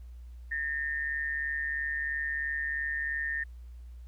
sine tone with amplitude modulation, 1821 Hz, A#6, 41 cents flat, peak -27 dBFS, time 0.51-3.44 s, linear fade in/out 10 ms, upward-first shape sine, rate 143 Hz, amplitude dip 60%, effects added 60 Hz sine -43 dBFS peak until 4.07 s + pink hiss -70 dBFS RMS until 4.07 s

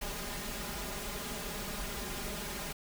pink noise with comb filter, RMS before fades -39 dBFS, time 0.01-2.73 s, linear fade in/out 10 ms, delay 4.9 ms, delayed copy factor +1, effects none

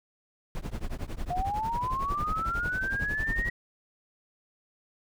brown noise with tremolo, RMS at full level -30 dBFS, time 0.55-3.49 s, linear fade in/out 0 ms, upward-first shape triangle, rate 11 Hz, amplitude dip 100%
sine linear sweep, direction up, 698.5 to 1912 Hz, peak -28 dBFS, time 1.3-3.5 s, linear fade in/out 5 ms
effects none

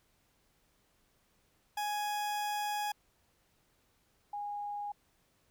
40% pulse / sine tone pair in turn, 833 / 821.5 Hz, G#5 / G#5, +5 / -19 cents, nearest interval unison, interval 24 cents, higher first, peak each -32 / -36 dBFS, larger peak first, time 1.77-2.92 / 4.33-4.92 s, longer first, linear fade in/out 5 ms, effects pink hiss -72 dBFS RMS until 5.5 s

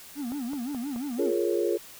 triangle tone with vibrato, 261.6 Hz, C4, in tune, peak -28 dBFS, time 0.15-1.32 s, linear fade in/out 50 ms, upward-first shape sine, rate 5.8 Hz, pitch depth 210 cents each way
click train, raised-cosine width 1 ms, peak -27 dBFS, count 4, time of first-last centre 0.32-0.961 s, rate 4.68 Hz
sine chord, Bb minor seventh, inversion second, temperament equal, 349.2 / 415.3 / 466.2 / 554.4 Hz, F4 / Ab4 / Bb4 / Db5, 0 / 0 / 0 / 0 cents, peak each -27 / -28 / -30 / -32 dBFS, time 1.18-1.78 s, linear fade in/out 20 ms
effects white hiss -47 dBFS RMS until 1.99 s

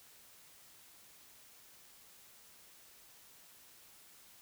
silence, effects white hiss -60 dBFS RMS until 4.41 s

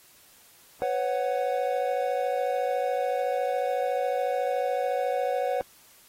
triangle chord, B suspended second, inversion none, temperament equal with one note detuned, 500.5 / 554.4 / 740 Hz, B4 / C#5 / F#5, +23 / 0 / 0 cents, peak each -27 dBFS, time 0.82-5.61 s, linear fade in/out 0 ms, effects white hiss -56 dBFS RMS until 6.08 s + AAC 48 kbps

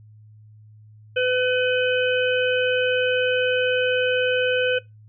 harmonic tone, 504 Hz, B4, 35 cents sharp, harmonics 1 / 3 / 5 / 6, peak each -20 / -25 / -27 / -28 dBFS, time 1.16-4.79 s, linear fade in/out 10 ms, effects noise-tail reverb RT60 0.2 s tail -21 dB re dry + added 107 Hz sine -45 dBFS peak until 5.08 s

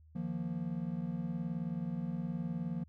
triangle chord, Eb suspended second, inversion none, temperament equal, 155.56 / 174.61 / 233.1 Hz, Eb3 / F3 / Bb3, 0 / 0 / 0 cents, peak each -39 / -35 / -39 dBFS, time 0.15-2.84 s, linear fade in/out 10 ms, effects added 78 Hz sine -57 dBFS peak until 2.88 s

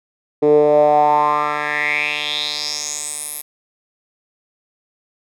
10% pulse tone with band-pass filter sweep, 148.7 Hz, D3, 22 cents sharp, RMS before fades -17 dBFS, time 0.42-3.42 s, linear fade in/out 10 ms, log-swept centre 390 to 12000 Hz, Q 5.4, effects none

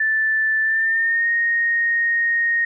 sine tone with pitch glide, 1760 to 1861.4 Hz, A6 to A#6, 0 to -3 cents, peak -16 dBFS, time 0-2.65 s, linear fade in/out 5 ms, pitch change +97 cents, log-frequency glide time 0.62-1.29 s, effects none

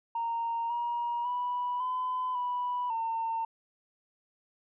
sine tone with pitch steps, 926 / 950 / 982 / 1012 / 984 / 907 Hz, A#5 / A#5 / B5 / B5 / B5 / A#5, -12 / +33 / -10 / +42 / -7 / -48 cents, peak -28 dBFS, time 0.15-3.45 s, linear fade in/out 5 ms, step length 550 ms, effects tanh soft clip ceiling -25 dBFS

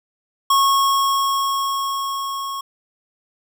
square tone with level ramp, 1096 Hz, C#6, 20 cents flat, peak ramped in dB -13 to -26 dBFS, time 0.5-2.61 s, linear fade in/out 5 ms, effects none

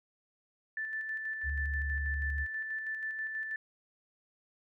sine tone with tremolo, 1760 Hz, A6, in tune, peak -33 dBFS, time 0.77-3.56 s, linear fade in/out 2 ms, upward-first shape square, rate 6.2 Hz, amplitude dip 35%
sine tone with vibrato, 71.2 Hz, C#2, 47 cents sharp, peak -32 dBFS, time 1.43-2.47 s, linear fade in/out 50 ms, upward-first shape triangle, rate 13 Hz, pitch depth 40 cents each way
effects none

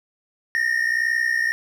triangle tone pair together, 1810.3 / 1872 Hz, A6 / A#6, +49 / +7 cents, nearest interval minor second, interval 58 cents, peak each -20 dBFS, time 0.55-1.52 s, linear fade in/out 0 ms, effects none

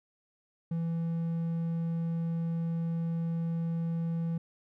triangle tone, 166.3 Hz, E3, 16 cents sharp, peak -27 dBFS, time 0.71-4.38 s, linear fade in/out 5 ms, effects none

